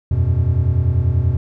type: chord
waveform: triangle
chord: E suspended second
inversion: none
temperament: just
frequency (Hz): 82.41 / 92.71 / 123.61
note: E2 / F#2 / B2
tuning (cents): 0 / +4 / +2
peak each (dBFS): -16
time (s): 0.11-1.37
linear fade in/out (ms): 5
effects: none